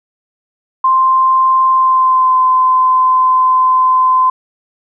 sine tone with pitch glide, 1046.5 to 1029.1 Hz, C6 to C6, 0 to -29 cents, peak -7 dBFS, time 0.84-4.3 s, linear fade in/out 5 ms, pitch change -29 cents, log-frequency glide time 1.71-2.38 s, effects none

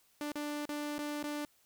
sawtooth tone with dropouts, 294.9 Hz, D4, 7 cents sharp, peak -32 dBFS, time 0.21-1.45 s, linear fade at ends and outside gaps 1 ms, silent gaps 0.319-0.355 / 0.654-0.691 / 0.982-0.989 / 1.229-1.239 s, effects white hiss -69 dBFS RMS until 1.65 s

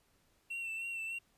triangle tone with vibrato, 2704 Hz, E7, 43 cents sharp, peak -36 dBFS, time 0.5-1.19 s, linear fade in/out 10 ms, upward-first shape sine, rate 3.3 Hz, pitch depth 32 cents each way, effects pink hiss -72 dBFS RMS until 1.37 s + resampled to 32000 Hz

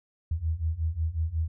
sine beating tone pair, 77.78 / 83.28 Hz, D#2 / E2, 0 / +18 cents, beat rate 5.5 Hz, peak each -30 / -28 dBFS, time 0.31-1.48 s, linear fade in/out 5 ms, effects none

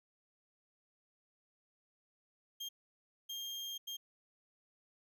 35% pulse tone bursts at uneven times, 3211 Hz, G7, 41 cents sharp, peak -39 dBFS, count 3, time 2.6-2.69 / 3.29-3.78 / 3.87-3.97 s, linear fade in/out 10 ms, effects none

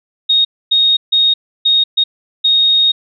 sine tone bursts at uneven times, 3729 Hz, A#7, in tune, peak -8 dBFS, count 6, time 0.29-0.45 / 0.71-0.97 / 1.12-1.34 / 1.65-1.84 / 1.97-2.04 / 2.44-2.92 s, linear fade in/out 10 ms, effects none

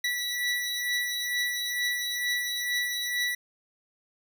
25% pulse beating tone pair, 1954 / 1956.2 Hz, B6 / B6, -19 / -17 cents, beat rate 2.2 Hz, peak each -25 / -30 dBFS, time 0.04-3.35 s, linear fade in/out 5 ms, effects none

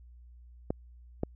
clicks, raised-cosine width 2 ms, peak -16 dBFS, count 2, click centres 0.705 / 1.234 s, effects added 60 Hz sine -50 dBFS peak until 1.35 s

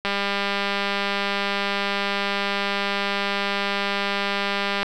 click train, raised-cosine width 0.3 ms, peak -8 dBFS, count 957, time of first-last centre 0.05-4.83 s, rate 200 Hz, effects 8-bit

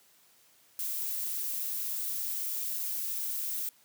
violet noise, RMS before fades -34 dBFS, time 0.79-3.69 s, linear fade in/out 2 ms, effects white hiss -63 dBFS RMS until 3.84 s + high-pass 100 Hz 12 dB/octave

